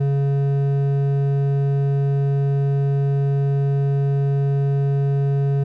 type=tone with hard clipping; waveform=sine; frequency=139.5 Hz; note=C#3; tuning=11 cents sharp; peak=-18 dBFS; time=0-5.64 s; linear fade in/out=10 ms; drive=8 dB; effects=none